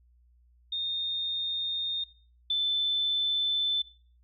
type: tone pair in turn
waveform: sine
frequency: 3664 / 3524 Hz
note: A#7 / A7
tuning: -31 / +2 cents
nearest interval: minor second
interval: 67 cents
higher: first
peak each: -29 / -24 dBFS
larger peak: second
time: 0.72-2.04 / 2.5-3.82 s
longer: neither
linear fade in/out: 5 ms
effects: noise-tail reverb RT60 0.4 s tail -17 dB re dry + added 60 Hz sine -59 dBFS peak until 4.23 s